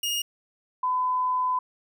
sawtooth / sine tone pair in turn, 2853 / 1008.7 Hz, F7 / B5, +36 / +36 cents, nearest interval octave + tritone, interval 1800 cents, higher first, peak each -22 / -22 dBFS, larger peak neither, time 0.03-0.22 / 0.83-1.59 s, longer second, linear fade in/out 5 ms, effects none

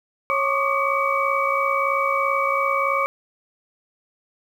sine tone cluster, 549 / 1095 / 1153 / 1216 / 2271 Hz, C#5 / C#6 / D6 / D#6 / C#7, -17 / -22 / -32 / -40 / +41 cents, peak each -25 dBFS, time 0.3-3.06 s, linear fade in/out 0 ms, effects 8-bit

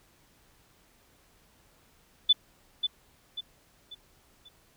sine tone with echo, 3491 Hz, A7, 14 cents flat, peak -16 dBFS, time 2.29-2.33 s, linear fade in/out 10 ms, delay 540 ms, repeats 4, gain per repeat -8 dB, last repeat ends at 4.49 s, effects pink hiss -63 dBFS RMS until 4.76 s

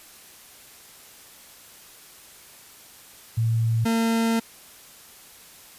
sine / 40% pulse tone pair in turn, 113.8 / 227.6 Hz, A#2 / A#3, -41 / -41 cents, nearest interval octave, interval 1200 cents, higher second, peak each -19 dBFS, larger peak neither, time 3.37-3.85 / 3.85-4.4 s, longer second, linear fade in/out 10 ms, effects white hiss -48 dBFS RMS until 5.78 s + resampled to 32000 Hz

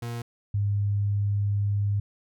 40% pulse / sine tone pair in turn, 118.1 / 101.65 Hz, A#2 / G#2, +23 / -37 cents, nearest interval minor third, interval 260 cents, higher first, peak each -30 / -22 dBFS, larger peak second, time 0.02-0.22 / 0.54-2 s, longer second, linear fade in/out 5 ms, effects none

